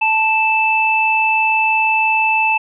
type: tone pair together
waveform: sine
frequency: 880 / 2637 Hz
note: A5 / E7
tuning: 0 / 0 cents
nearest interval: octave + perfect fifth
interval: 1900 cents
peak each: -16 / -14 dBFS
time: 0.01-2.58 s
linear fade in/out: 10 ms
effects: none